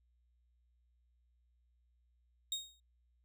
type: tone with exponential decay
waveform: 30% pulse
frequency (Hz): 3729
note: A#7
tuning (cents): 0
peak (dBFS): -30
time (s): 2.52-2.8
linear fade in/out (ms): 2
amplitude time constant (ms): 59
effects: added 60 Hz sine -70 dBFS peak until 3.24 s